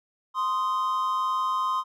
triangle tone pair together, 1042.3 / 1244.5 Hz, C6 / D#6, -7 / 0 cents, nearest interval minor third, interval 307 cents, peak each -23 / -27 dBFS, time 0.34-1.84 s, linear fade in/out 50 ms, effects none

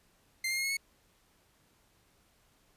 sawtooth tone with pitch steps, 2093 / 2120 / 2147 / 2174 / 2202 Hz, C7 / C7 / C7 / C#7 / C#7, 0 / +22 / +44 / -34 / -12 cents, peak -27 dBFS, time 0.44-0.77 s, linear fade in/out 5 ms, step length 66 ms, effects pink hiss -68 dBFS RMS until 2.76 s + resampled to 32000 Hz

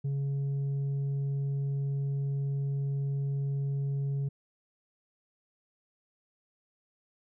sine tone with tanh clipping, 139.1 Hz, C#3, 6 cents sharp, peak -29 dBFS, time 0.04-4.29 s, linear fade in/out 10 ms, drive 3 dB, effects none

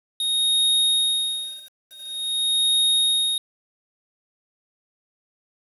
square tone with tremolo, 3729 Hz, A#7, in tune, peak -17 dBFS, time 0.2-3.38 s, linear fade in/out 2 ms, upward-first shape sine, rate 0.47 Hz, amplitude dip 100%, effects resampled to 32000 Hz + 8-bit

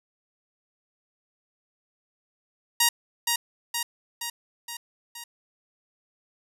5% pulse tone with echo, 942 Hz, A#5, 18 cents sharp, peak -6 dBFS, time 2.8-2.89 s, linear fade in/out 5 ms, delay 470 ms, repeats 5, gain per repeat -4 dB, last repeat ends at 5.24 s, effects none

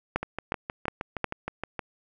two click trains, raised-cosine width 0.5 ms, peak -10 / -16 dBFS, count 4 / 11, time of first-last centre 0.16-1.243 / 0.23-1.792 s, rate 2.77 / 6.4 Hz, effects none

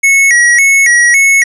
square tone with vibrato, 2050 Hz, C7, 36 cents flat, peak -5 dBFS, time 0.03-1.44 s, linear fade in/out 10 ms, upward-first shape square, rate 1.8 Hz, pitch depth 120 cents each way, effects resampled to 24000 Hz + 7-bit

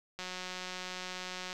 click train, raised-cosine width 0.2 ms, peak -23 dBFS, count 246, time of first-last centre 0.19-1.529 s, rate 183 Hz, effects none

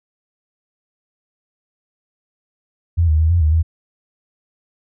sine tone with pitch steps, 84.7 / 77.6 / 79.8 / 86.4 / 77 / 81.2 Hz, E2 / D#2 / D#2 / F2 / D#2 / E2, +48 / -4 / +44 / -18 / -17 / -26 cents, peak -11 dBFS, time 2.97-3.63 s, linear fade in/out 20 ms, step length 110 ms, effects none

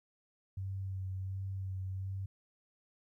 sine tone with vibrato, 95.4 Hz, G2, 47 cents flat, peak -36 dBFS, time 0.57-2.26 s, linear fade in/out 5 ms, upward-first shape sine, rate 1.4 Hz, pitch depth 21 cents each way, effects 13-bit

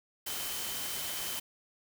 sine tone in noise, 3072 Hz, G7, 36 cents flat, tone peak -44 dBFS, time 0.26-1.4 s, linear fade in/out 10 ms, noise white, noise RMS -37 dBFS, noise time 0.26-1.4 s, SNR -10 dB, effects none

